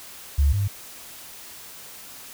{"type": "tone pair in turn", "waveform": "sine", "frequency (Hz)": [70.9, 100.27], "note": ["C#2", "G2"], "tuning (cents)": [40, 40], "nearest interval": "tritone", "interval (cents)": 600, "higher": "second", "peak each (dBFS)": [-15, -20], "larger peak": "first", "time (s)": [[0.38, 0.53], [0.53, 0.68]], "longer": "neither", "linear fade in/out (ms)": 10, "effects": ["white hiss -42 dBFS RMS until 2.33 s"]}